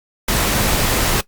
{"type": "noise", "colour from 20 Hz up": "pink", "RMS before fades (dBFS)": -17, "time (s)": [0.28, 1.21], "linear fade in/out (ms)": 5, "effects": ["noise-tail reverb RT60 0.1 s tail -18 dB re dry", "Opus 48 kbps"]}